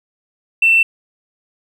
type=tone with tanh clipping; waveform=triangle; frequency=2683 Hz; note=E7; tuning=30 cents sharp; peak=-8 dBFS; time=0.62-0.83 s; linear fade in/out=5 ms; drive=1 dB; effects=none